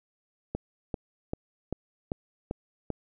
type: click train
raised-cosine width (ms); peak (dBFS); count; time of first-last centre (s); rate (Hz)
2; -17; 7; 0.55-2.903; 2.55
effects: none